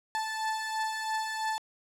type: beating tone pair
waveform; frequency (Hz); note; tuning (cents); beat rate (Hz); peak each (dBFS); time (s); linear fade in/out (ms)
30% pulse; 874 / 877; A5 / A5; -12 / -6; 3; -34 / -29; 0.15-1.58; 0
effects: low-pass 10000 Hz 12 dB/octave